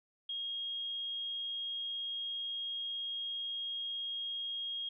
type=tone; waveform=sine; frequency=3261 Hz; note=G#7; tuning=32 cents flat; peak=-36 dBFS; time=0.29-4.89 s; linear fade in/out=5 ms; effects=none